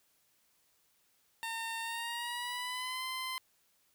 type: tone with pitch glide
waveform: 15% pulse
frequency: 910 to 1033.3 Hz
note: A#5 to C6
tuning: -42 to -22 cents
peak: -30 dBFS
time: 1.43-3.38 s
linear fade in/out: 0 ms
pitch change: +220 cents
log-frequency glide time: 1.81-3.04 s
effects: white hiss -72 dBFS RMS until 3.94 s